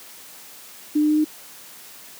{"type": "tone with pitch steps", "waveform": "sine", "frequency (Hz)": [299.8, 302.1, 304.3, 306.6], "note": ["D4", "D4", "D#4", "D#4"], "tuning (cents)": [36, 49, -38, -25], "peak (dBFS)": -15, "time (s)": [0.95, 1.246], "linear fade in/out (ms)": 10, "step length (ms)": 74, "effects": ["white hiss -43 dBFS RMS until 2.19 s", "high-pass 150 Hz 12 dB/octave"]}